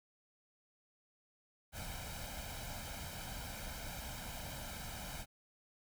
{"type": "noise with comb filter", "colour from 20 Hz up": "pink", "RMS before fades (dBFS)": -45, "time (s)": [1.72, 5.26], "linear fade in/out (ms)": 50, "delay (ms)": 1.3, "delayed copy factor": 0.7, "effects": []}